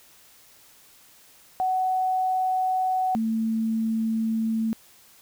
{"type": "tone pair in turn", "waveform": "sine", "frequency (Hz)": [747, 223.3], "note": ["F#5", "A3"], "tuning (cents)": [16, 26], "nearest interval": "octave + major sixth", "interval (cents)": 2090, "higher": "first", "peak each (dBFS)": [-21, -22], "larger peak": "first", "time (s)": [[1.6, 3.15], [3.15, 4.73]], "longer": "second", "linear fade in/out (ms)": 0, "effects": ["white hiss -54 dBFS RMS until 5.21 s"]}